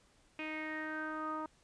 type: tone with low-pass filter sweep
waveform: sawtooth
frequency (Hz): 311.1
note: D#4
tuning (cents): 0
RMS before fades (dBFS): -40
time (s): 0.39-1.46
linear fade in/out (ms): 2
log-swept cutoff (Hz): 2500 to 1100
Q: 7.5
effects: pink hiss -68 dBFS RMS until 1.63 s + resampled to 22050 Hz